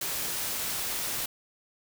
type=noise; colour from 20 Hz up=white; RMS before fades=-32 dBFS; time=0.01-1.26 s; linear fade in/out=5 ms; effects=none